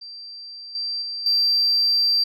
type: tone with level steps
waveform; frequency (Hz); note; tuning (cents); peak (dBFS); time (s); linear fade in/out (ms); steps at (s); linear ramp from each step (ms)
sine; 4699; D8; 0; -35 / -24 / -27 / -15; 0.01-2.24; 10; 0.75 / 1.02 / 1.26; 2
effects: tanh soft clip ceiling -12 dBFS